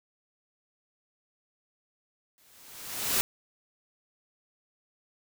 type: noise with exponential growth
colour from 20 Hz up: white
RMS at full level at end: -24 dBFS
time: 2.38-3.21 s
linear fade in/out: 0 ms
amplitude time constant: 180 ms
effects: none